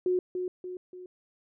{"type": "tone with echo", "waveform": "sine", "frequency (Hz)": 364.1, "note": "F#4", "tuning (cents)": -28, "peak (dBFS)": -23, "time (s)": [0.06, 0.19], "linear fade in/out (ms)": 2, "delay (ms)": 290, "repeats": 3, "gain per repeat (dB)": -6, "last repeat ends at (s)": 1.06, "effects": []}